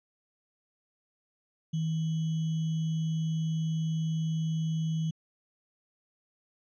sine tone with sample-and-hold, 160 Hz, D#3, 49 cents sharp, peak -27 dBFS, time 1.73-5.11 s, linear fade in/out 10 ms, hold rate 3150 Hz, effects resampled to 16000 Hz

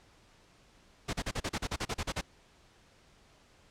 pink noise bursts, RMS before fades -33 dBFS, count 13, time 1.08-2.213 s, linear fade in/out 10 ms, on 53 ms, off 37 ms, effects pink hiss -62 dBFS RMS until 3.7 s + low-pass 7000 Hz 12 dB/octave

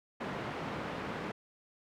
pink band-pass noise, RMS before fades -39 dBFS, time 0.2-1.32 s, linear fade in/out 10 ms, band 140 to 2000 Hz, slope 12 dB/octave, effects none

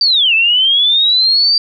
sine linear two-way sweep, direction down then up, 4708 to 2600 to 4708 Hz, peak -8 dBFS, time 0.01-1.58 s, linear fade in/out 2 ms, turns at 0.34 s, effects none

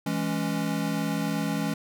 square chord, C# minor, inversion first, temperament equal, 164.81 / 207.7 / 277.2 Hz, E3 / G#3 / C#4, 0 / 0 / 0 cents, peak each -31 dBFS, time 0.06-1.74 s, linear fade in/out 5 ms, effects none

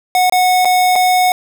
square tone with dropouts, 733 Hz, F#5, 16 cents flat, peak -10 dBFS, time 0.15-1.32 s, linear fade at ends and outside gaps 1 ms, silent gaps 0.297-0.323 / 0.648-0.654 / 0.956-0.96 s, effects none

